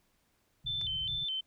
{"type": "low-pass noise", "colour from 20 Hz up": "white", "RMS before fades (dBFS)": -46, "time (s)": [0.64, 1.25], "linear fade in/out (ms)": 10, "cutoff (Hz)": 160, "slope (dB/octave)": 96}
{"type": "tone with vibrato", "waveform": "sine", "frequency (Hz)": 3300, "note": "G#7", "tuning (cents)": -12, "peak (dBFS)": -32, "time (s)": [0.66, 1.41], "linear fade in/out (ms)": 10, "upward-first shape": "square", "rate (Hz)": 2.4, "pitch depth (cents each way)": 120}
{"type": "clicks", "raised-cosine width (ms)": 0.2, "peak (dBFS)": -33, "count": 2, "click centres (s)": [0.812, 0.815]}
{"effects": ["pink hiss -73 dBFS RMS until 1.46 s"]}